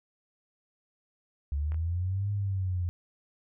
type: linear two-way sweep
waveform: sine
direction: up then down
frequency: 69.3 to 102.7 to 86.8 Hz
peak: -27 dBFS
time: 1.52-2.89 s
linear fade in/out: 0 ms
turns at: 2.31 s
type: clicks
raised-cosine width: 0.5 ms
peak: -32 / -36 dBFS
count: 2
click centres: 1.72 / 1.744 s
effects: none